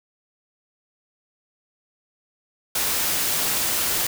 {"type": "noise", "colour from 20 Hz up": "white", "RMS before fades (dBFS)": -23, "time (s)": [2.75, 4.07], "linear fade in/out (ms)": 5, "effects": []}